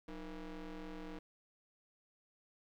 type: ring-modulated tone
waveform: 30% pulse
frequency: 164.81 Hz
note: E3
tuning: in tune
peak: -39 dBFS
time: 0.08-1.19 s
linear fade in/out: 5 ms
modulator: 143 Hz
effects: low-pass 4000 Hz 12 dB/octave + 13-bit